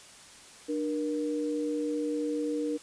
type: tone pair together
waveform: sine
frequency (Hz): 298.7 / 474.1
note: D4 / A#4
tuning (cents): +29 / +29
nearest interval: minor sixth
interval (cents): 800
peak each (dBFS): -30 / -32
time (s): 0.68-2.78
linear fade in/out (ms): 20
effects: white hiss -51 dBFS RMS until 2.82 s + resampled to 22050 Hz